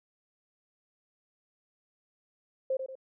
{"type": "tone with echo", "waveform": "sine", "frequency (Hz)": 527, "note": "C5", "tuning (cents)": 12, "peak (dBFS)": -26, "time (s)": [2.7, 2.77], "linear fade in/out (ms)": 5, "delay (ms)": 92, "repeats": 2, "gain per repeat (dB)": -7, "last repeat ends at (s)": 2.954, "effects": []}